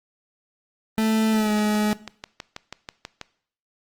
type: tone with pitch glide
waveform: 40% pulse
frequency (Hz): 220 to 211.3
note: A3 to G#3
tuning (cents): 0 to +30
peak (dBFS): -18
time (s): 0.98-1.93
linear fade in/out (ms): 0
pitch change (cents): -70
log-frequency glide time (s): 1.32-1.51
type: click train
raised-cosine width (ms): 0.2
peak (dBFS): -16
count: 11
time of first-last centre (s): 1.59-3.213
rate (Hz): 6.16
effects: noise-tail reverb RT60 0.6 s tail -19 dB re dry + Opus 24 kbps